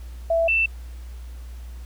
sine tone pair in turn, 663 / 2668 Hz, E5 / E7, +10 / +20 cents, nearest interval 2 octaves, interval 2410 cents, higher second, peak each -17 dBFS, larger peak neither, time 0.3-0.48 / 0.48-0.66 s, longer neither, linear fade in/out 5 ms, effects added 60 Hz sine -34 dBFS peak until 1.85 s + pink hiss -53 dBFS RMS until 1.85 s

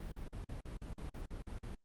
brown noise bursts, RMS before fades -44 dBFS, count 11, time 0-1.75 s, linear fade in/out 5 ms, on 120 ms, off 43 ms, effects Opus 32 kbps

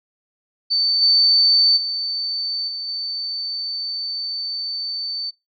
sine tone with level steps, 4543 Hz, C#8, 42 cents sharp, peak -16 / -12 / -22 / -26 / -24 dBFS, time 0.7-5.31 s, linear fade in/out 20 ms, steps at 1.01 / 1.76 / 2.67 / 2.87 s, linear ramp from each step 20 ms, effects noise-tail reverb RT60 0.2 s tail -23 dB re dry

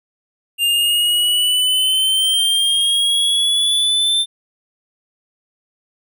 square exponential sweep, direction up, 2794 to 3575 Hz, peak -14 dBFS, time 0.58-4.26 s, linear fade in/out 50 ms, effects none

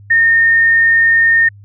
sine tone, 1830 Hz, A#6, 32 cents flat, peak -7 dBFS, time 0.1-1.49 s, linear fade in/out 10 ms, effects added 101 Hz sine -36 dBFS peak until 1.64 s

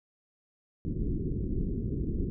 pink low-pass noise, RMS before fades -31 dBFS, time 0.85-2.3 s, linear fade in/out 0 ms, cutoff 390 Hz, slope 48 dB/octave, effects none

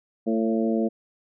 harmonic tone with a mistuned harmonic, 112.2 Hz, A2, 34 cents sharp, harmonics 2 / 3 / 4 / 5 / 6, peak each -23 / -27 / -29 / -31 / -33 dBFS, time 0.26-0.89 s, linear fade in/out 20 ms, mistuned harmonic 5, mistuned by -19 cents, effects none

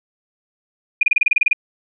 sine tone bursts, 2435 Hz, D#7, 38 cents flat, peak -10 dBFS, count 11, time 1.01-1.531 s, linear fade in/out 5 ms, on 21 ms, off 29 ms, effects none

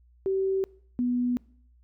sine tone pair in turn, 384.6 / 245.7 Hz, G4 / B3, -33 / -9 cents, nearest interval minor sixth, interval 776 cents, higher first, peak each -23 dBFS, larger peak neither, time 0.26-0.64 / 0.99-1.37 s, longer neither, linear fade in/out 0 ms, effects noise-tail reverb RT60 0.6 s tail -24 dB re dry + added 60 Hz sine -56 dBFS peak until 1.83 s

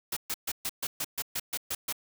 white noise bursts, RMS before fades -32 dBFS, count 11, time 0.12-1.926 s, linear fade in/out 5 ms, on 46 ms, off 130 ms, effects none

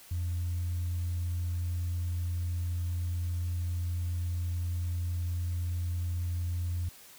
sine tone, 87 Hz, F2, 6 cents flat, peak -28 dBFS, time 0.11-6.89 s, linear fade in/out 5 ms, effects tanh soft clip ceiling -26 dBFS + white hiss -53 dBFS RMS until 7.18 s

